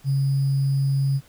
sine tone with sample-and-hold, 137.3 Hz, C#3, 16 cents flat, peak -18 dBFS, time 0.04-1.21 s, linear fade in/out 50 ms, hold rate 4900 Hz, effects pink hiss -54 dBFS RMS until 1.28 s

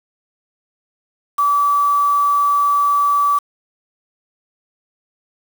sine tone with quantisation, 1152 Hz, D6, 34 cents flat, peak -12 dBFS, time 1.38-3.39 s, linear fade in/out 10 ms, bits 5, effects none

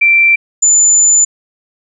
sine tone pair in turn, 2349 / 7039 Hz, D7 / A8, 0 / 0 cents, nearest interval octave + perfect fifth, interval 1900 cents, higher second, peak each -5 dBFS, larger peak neither, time 0.01-0.36 / 0.62-1.25 s, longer second, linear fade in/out 10 ms, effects none

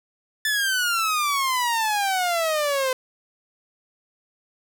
sawtooth exponential sweep, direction down, 1760 to 510 Hz, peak -17 dBFS, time 0.45-2.93 s, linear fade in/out 2 ms, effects none

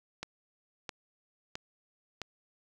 click train, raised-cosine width 0.2 ms, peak -20 dBFS, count 4, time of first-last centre 0.23-2.217 s, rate 1.51 Hz, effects none

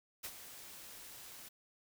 white noise with ADSR envelope, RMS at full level -42 dBFS, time 0.23-1.49 s, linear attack 17 ms, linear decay 58 ms, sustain -10 dB, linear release 11 ms, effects none

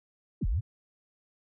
sine exponential two-way sweep, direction down then up, 443.4 to 35.48 to 124.9 Hz, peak -25 dBFS, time 0.41-0.61 s, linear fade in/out 20 ms, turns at 0.47 s, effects none

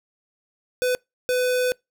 square tone bursts at uneven times, 501 Hz, B4, 25 cents sharp, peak -20 dBFS, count 2, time 0.82-0.95 / 1.29-1.72 s, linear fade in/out 0 ms, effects noise-tail reverb RT60 0.2 s tail -26 dB re dry

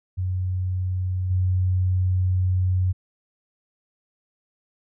sine tone with level steps, 92.1 Hz, F#2, 7 cents flat, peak -22 / -18 dBFS, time 0.17-2.93 s, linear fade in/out 20 ms, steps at 1.3 s, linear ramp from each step 10 ms, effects none

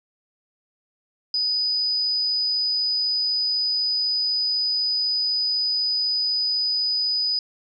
sine tone, 4978 Hz, D#8, in tune, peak -20 dBFS, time 1.34-7.39 s, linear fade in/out 2 ms, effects none

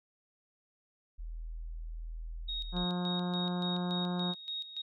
sine tone, 40.7 Hz, E1, 21 cents flat, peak -38 dBFS, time 1.18-2.85 s, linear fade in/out 20 ms
sine tone with tremolo, 3754 Hz, A#7, 11 cents sharp, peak -35 dBFS, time 2.48-4.82 s, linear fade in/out 10 ms, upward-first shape square, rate 3.5 Hz, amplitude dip 70%
harmonic tone, 178.2 Hz, F3, 35 cents sharp, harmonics 1 / 2 / 3 / 4 / 5 / 6 / 7 / 8 / 9, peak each -32 / -42 / -46 / -44 / -46 / -48 / -51 / -55 / -54 dBFS, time 2.72-4.35 s, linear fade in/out 50 ms
effects none

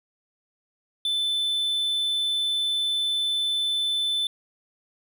triangle tone, 3520 Hz, A7, in tune, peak -21 dBFS, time 1.05-4.27 s, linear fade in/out 2 ms, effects none

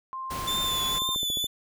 sine tone, 1052 Hz, C6, 9 cents sharp, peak -32 dBFS, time 0.13-1.15 s, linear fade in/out 0 ms
pink noise, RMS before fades -36 dBFS, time 0.3-0.99 s, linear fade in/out 10 ms
40% pulse tone with vibrato, 3520 Hz, A7, in tune, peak -25 dBFS, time 0.47-1.47 s, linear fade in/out 10 ms, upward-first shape triangle, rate 2 Hz, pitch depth 41 cents each way
click train, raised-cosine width 2 ms, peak -25 dBFS, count 7, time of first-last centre 1.02-1.443 s, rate 14.2 Hz
effects none

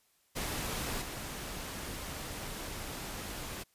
pink noise with level steps, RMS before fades -36 / -41 dBFS, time 0.35-3.64 s, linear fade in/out 20 ms, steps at 1.01 s, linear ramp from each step 10 ms, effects white hiss -71 dBFS RMS until 3.74 s + resampled to 32000 Hz

